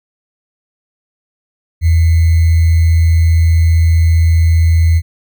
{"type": "tone with sample-and-hold", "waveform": "sine", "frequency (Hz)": 82.4, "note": "E2", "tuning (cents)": 0, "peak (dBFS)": -6, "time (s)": [1.81, 5.02], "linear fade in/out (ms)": 50, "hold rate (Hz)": 2100, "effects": []}